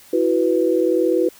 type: chord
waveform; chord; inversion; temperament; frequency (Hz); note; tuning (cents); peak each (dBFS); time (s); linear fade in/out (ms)
sine; E suspended second; none; equal; 329.6 / 370 / 493.9; E4 / F#4 / B4; 0 / 0 / 0; -19; 0.13-1.29; 5
effects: white hiss -47 dBFS RMS until 1.39 s